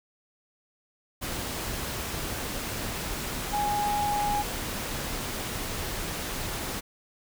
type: tone in noise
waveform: sine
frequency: 827 Hz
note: G#5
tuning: 8 cents flat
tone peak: -25 dBFS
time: 3.52-4.43 s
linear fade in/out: 20 ms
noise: pink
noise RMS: -33 dBFS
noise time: 1.21-6.81 s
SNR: +5 dB
effects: none